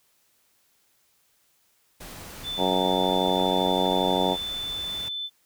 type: noise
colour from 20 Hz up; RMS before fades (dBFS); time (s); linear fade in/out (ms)
pink; -41; 2-5.09; 10
type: tone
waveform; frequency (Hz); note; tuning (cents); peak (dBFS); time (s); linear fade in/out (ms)
sine; 3520; A7; 0; -29; 2.43-5.3; 50
type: harmonic tone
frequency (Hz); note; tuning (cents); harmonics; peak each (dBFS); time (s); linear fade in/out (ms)
92.5; F#2; 0; 2 / 3 / 4 / 5 / 6 / 7 / 8 / 9 / 10; -30 / -30 / -30 / -30 / -30 / -30 / -30 / -30 / -30; 2.57-4.37; 50
effects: white hiss -66 dBFS RMS until 5.45 s